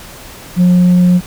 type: tone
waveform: sine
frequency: 179.1 Hz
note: F3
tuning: 44 cents sharp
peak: -3 dBFS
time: 0.56-1.21 s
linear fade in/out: 50 ms
effects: tanh soft clip ceiling -4 dBFS + pink hiss -33 dBFS RMS until 1.26 s